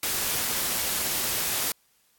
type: noise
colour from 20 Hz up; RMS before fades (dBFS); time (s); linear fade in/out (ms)
white; -27; 0.03-1.72; 2
effects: white hiss -65 dBFS RMS until 2.18 s + AAC 64 kbps